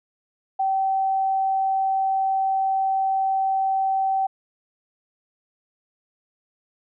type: tone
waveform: sine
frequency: 771 Hz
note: G5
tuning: 29 cents flat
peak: -19 dBFS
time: 0.59-4.27 s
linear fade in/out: 10 ms
effects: none